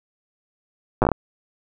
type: slowing click train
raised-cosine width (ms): 1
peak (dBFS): -3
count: 7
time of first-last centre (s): 1.02-1.117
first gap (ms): 8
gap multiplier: 1.28
effects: none